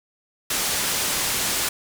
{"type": "low-pass noise", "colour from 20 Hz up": "white", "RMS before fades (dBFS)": -24, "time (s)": [0.5, 1.69], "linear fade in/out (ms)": 5, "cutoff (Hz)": 11000, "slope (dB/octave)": 12, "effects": []}